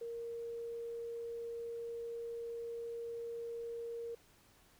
sine tone, 466.2 Hz, A#4, in tune, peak -40 dBFS, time 0.01-4.15 s, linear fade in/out 5 ms, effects pink hiss -66 dBFS RMS until 4.79 s

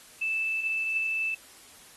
sine tone, 2637 Hz, E7, in tune, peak -26 dBFS, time 0.21-1.35 s, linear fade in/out 10 ms, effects white hiss -52 dBFS RMS until 1.96 s + AAC 32 kbps

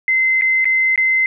sine tone with dropouts, 2064 Hz, C7, 24 cents flat, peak -12 dBFS, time 0.08-1.26 s, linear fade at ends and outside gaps 1 ms, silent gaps 0.412-0.42 / 0.645-0.654 / 0.959-0.977 s, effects none

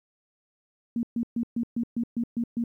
sine tone bursts, 234.7 Hz, A#3, 12 cents sharp, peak -24 dBFS, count 9, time 0.96-2.639 s, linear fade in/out 2 ms, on 71 ms, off 130 ms, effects 11-bit

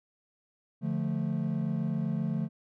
triangle chord, D minor, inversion none, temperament equal, 146.83 / 174.61 / 220 Hz, D3 / F3 / A3, 0 / 0 / 0 cents, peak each -30 dBFS, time 0.81-2.49 s, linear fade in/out 50 ms, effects tanh soft clip ceiling -19 dBFS

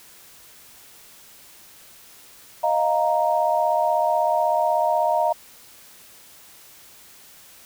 sine chord, Eb suspended second, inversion none, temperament equal, 622.3 / 698.5 / 932.3 Hz, Eb5 / F5 / Bb5, 0 / 0 / 0 cents, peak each -22 dBFS, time 2.63-5.33 s, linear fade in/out 10 ms, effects white hiss -48 dBFS RMS until 7.65 s

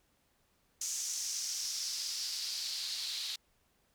white noise with band-pass filter sweep, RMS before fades -38 dBFS, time 0.81-3.36 s, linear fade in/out 5 ms, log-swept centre 6500 to 4000 Hz, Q 3.9, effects pink hiss -73 dBFS RMS until 3.94 s

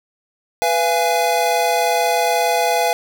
square chord, F diminished, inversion second, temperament equal with one note detuned, 493.9 / 684.1 / 830.6 Hz, Cb5 / F5 / Ab5, 0 / -36 / 0 cents, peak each -22 / -19 / -20 dBFS, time 0.62-2.93 s, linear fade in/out 0 ms, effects none

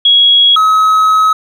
sine / triangle tone pair in turn, 3322 / 1278.6 Hz, G#7 / D#6, 0 / +47 cents, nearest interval octave + perfect fourth, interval 1653 cents, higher first, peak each -4 dBFS, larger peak neither, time 0.05-0.56 / 0.56-1.33 s, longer second, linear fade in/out 5 ms, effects none

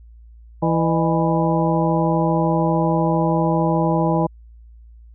harmonic tone with a mistuned harmonic, 164.81 Hz, E3, in tune, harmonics 1 / 2 / 3 / 4 / 5 / 6, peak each -19 / -22 / -25 / -24 / -24 / -26 dBFS, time 0.62-4.27 s, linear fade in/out 10 ms, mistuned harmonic 4, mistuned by -120 cents, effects added 57 Hz sine -41 dBFS peak until 5.14 s

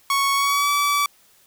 sawtooth tone with pitch glide, 1108.7 to 1150.5 Hz, C#6 to D6, 0 to -36 cents, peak -14 dBFS, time 0.1-1.06 s, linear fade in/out 2 ms, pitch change +64 cents, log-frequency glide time 0.34-0.7 s, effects white hiss -56 dBFS RMS until 1.46 s

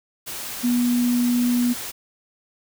sine tone in noise, 243.2 Hz, B3, 26 cents flat, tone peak -17 dBFS, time 0.63-1.74 s, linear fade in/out 20 ms, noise white, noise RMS -32 dBFS, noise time 0.26-1.92 s, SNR +12 dB, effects none

